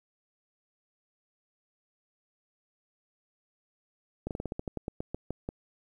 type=slowing click train; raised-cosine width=2 ms; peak=-20 dBFS; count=14; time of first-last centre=4.27-5.489 s; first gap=38 ms; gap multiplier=1.14; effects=10-bit